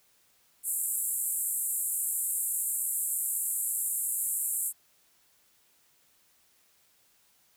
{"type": "band-pass noise", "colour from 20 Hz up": "pink", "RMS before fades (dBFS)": -31, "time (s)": [0.63, 4.73], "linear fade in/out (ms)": 50, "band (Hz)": [7600, 14000], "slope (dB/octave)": 96, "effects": ["white hiss -66 dBFS RMS until 7.56 s"]}